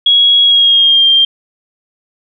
sine tone with pitch glide, 3322 to 3185 Hz, G#7 to G7, 0 to +27 cents, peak -5 dBFS, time 0.06-1.25 s, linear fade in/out 5 ms, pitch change -73 cents, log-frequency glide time 0.43-1.08 s, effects none

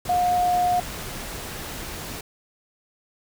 sine tone in noise, 716 Hz, F5, 43 cents sharp, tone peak -18 dBFS, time 0.09-0.8 s, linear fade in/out 5 ms, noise pink, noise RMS -34 dBFS, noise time 0.05-2.21 s, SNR +13 dB, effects none

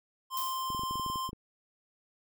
square tone, 1046.5 Hz, C6, in tune, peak -33 dBFS, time 0.3-1.31 s, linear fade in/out 50 ms
violet noise with exponential decay, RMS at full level -35 dBFS, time 0.37-0.97 s, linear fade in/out 1 ms, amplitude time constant 130 ms
clicks, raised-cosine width 3 ms, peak -29 dBFS, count 12, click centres 0.703 / 0.748 / 0.794 / 0.835 / 0.91 / 0.956 / 0.997 / 1.063 / 1.1 / 1.158 / 1.292 / 1.331 s
effects none

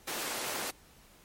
pink high-pass noise, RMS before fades -36 dBFS, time 0.07-0.71 s, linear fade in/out 10 ms, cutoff 360 Hz, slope 12 dB/octave, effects pink hiss -59 dBFS RMS until 1.24 s + MP3 64 kbps

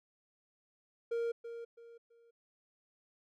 triangle tone with echo, 466.2 Hz, A#4, in tune, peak -30 dBFS, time 1.11-1.32 s, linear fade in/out 10 ms, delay 330 ms, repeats 3, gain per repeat -10 dB, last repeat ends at 2.31 s, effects none

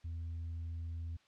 sine tone with tanh clipping, 83 Hz, E2, 12 cents sharp, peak -39 dBFS, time 0.04-1.17 s, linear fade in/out 10 ms, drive 1 dB, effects white hiss -69 dBFS RMS until 1.27 s + low-pass 4000 Hz 12 dB/octave

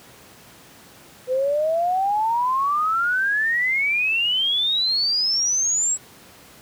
sine exponential sweep, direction up, 499.7 to 7810 Hz, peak -18 dBFS, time 1.27-5.98 s, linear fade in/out 50 ms, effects pink hiss -47 dBFS RMS until 6.61 s + high-pass 100 Hz 12 dB/octave

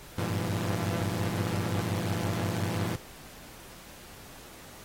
sawtooth tone cluster, 96.3 / 102 / 117.5 / 168.7 Hz, G2 / G#2 / A#2 / E3, -30 / -31 / +14 / +40 cents, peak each -30 dBFS, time 0.18-2.96 s, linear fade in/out 5 ms, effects pink hiss -49 dBFS RMS until 4.84 s + AAC 48 kbps

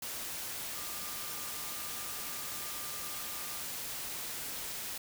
sine tone in noise, 1200 Hz, D6, 37 cents sharp, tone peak -51 dBFS, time 0.75-3.61 s, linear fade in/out 5 ms, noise white, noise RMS -40 dBFS, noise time 0.02-4.98 s, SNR -14 dB, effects none

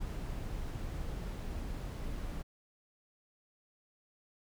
brown noise, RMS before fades -39 dBFS, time 0-2.43 s, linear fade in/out 20 ms, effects none

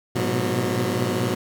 15% pulse tone cluster, 105.3 / 121.3 / 125.9 / 182 Hz, G#2 / B2 / B2 / F#3, +24 / -31 / +34 / -28 cents, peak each -21 dBFS, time 0.15-1.35 s, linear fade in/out 10 ms, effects none

